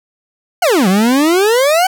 40% pulse exponential two-way sweep, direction down then up, 769 to 180 to 769 Hz, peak -8 dBFS, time 0.62-1.87 s, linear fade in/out 5 ms, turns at 0.88 s, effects none

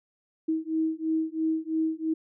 sine beating tone pair, 317.8 / 320.8 Hz, D#4 / E4, +37 / -47 cents, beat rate 3 Hz, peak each -28 dBFS, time 0.48-2.14 s, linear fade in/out 10 ms, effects none

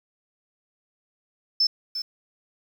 sine tone with echo, 5274 Hz, E8, in tune, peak -17 dBFS, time 1.6-1.67 s, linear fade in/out 5 ms, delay 350 ms, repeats 1, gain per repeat -10 dB, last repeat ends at 2.02 s, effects 8-bit

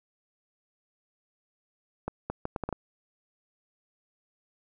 accelerating click train, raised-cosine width 1 ms, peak -17 dBFS, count 7, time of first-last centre 2.08-2.727 s, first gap 220 ms, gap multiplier 0.7, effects none

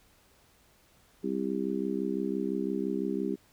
harmonic tone, 65.9 Hz, C2, 13 cents sharp, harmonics 3 / 4 / 5 / 6, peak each -34 / -34 / -34 / -34 dBFS, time 1.23-3.36 s, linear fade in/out 20 ms, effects pink hiss -63 dBFS RMS until 3.52 s

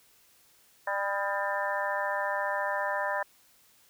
harmonic tone with a mistuned harmonic, 199.2 Hz, G3, 28 cents sharp, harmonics 3 / 4 / 5 / 6 / 7 / 8 / 9, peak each -33 / -36 / -33 / -43 / -43 / -37 / -34 dBFS, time 0.87-3.23 s, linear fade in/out 5 ms, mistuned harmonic 6, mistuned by +79 cents, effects white hiss -62 dBFS RMS until 3.89 s

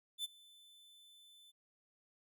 45% pulse tone with ADSR envelope, 3520 Hz, A7, in tune, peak -36 dBFS, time 0.18-1.52 s, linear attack 62 ms, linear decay 23 ms, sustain -24 dB, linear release 23 ms, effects none

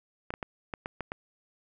clicks, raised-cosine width 0.5 ms, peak -19 dBFS, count 7, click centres 0.305 / 0.339 / 0.428 / 0.738 / 0.859 / 1.007 / 1.119 s, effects none

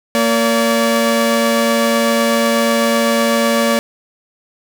sawtooth tone pair together, 230.8 / 573 Hz, A#3 / D5, -17 / -43 cents, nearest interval octave + major third, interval 1574 cents, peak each -11 dBFS, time 0.15-3.79 s, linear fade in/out 0 ms, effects none

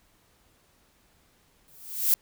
violet noise with exponential growth, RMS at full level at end -19 dBFS, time 1.68-2.14 s, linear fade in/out 0 ms, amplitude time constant 100 ms, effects pink hiss -64 dBFS RMS until 2.21 s

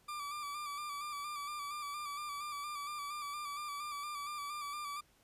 40% pulse tone with vibrato, 1172 Hz, D6, 4 cents flat, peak -39 dBFS, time 0.08-5.01 s, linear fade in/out 10 ms, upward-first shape square, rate 4.3 Hz, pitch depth 34 cents each way, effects pink hiss -69 dBFS RMS until 5.23 s + resampled to 32000 Hz

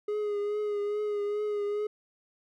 triangle tone with vibrato, 415.3 Hz, G#4, in tune, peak -26 dBFS, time 0.08-1.87 s, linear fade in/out 5 ms, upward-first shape triangle, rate 2.4 Hz, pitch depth 34 cents each way, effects none

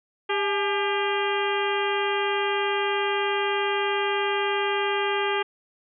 harmonic tone with a mistuned harmonic, 400 Hz, G4, 35 cents sharp, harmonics 1 / 2 / 3 / 4 / 5 / 6 / 7 / 8, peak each -26 / -29 / -31 / -32 / -33 / -34 / -34 / -35 dBFS, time 0.29-5.43 s, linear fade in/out 10 ms, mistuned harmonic 2, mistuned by +91 cents, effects none

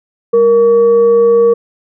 sine tone with frequency modulation, 467.5 Hz, A#4, 5 cents sharp, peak -5 dBFS, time 0.33-1.54 s, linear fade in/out 10 ms, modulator 668 Hz, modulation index 0.25, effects none

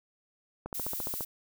click train, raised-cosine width 1 ms, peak -23 dBFS, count 9, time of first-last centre 0.66-1.208 s, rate 14.6 Hz
violet noise, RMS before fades -36 dBFS, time 0.74-1.25 s, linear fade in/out 10 ms
effects none

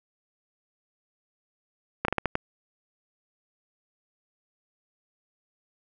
slowing click train, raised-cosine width 0.5 ms, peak -9 dBFS, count 6, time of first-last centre 2.05-2.354 s, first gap 33 ms, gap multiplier 1.31, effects none

